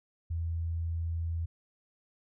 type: tone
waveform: sine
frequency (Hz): 83.1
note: E2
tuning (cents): +15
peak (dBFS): -30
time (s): 0.3-1.46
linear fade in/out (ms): 10
effects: none